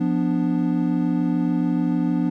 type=chord; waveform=triangle; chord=B diminished; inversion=second; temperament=equal; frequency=174.61 / 246.9 / 293.7 Hz; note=F3 / B3 / D4; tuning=0 / 0 / 0 cents; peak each=-21 dBFS; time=0-2.3 s; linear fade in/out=10 ms; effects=none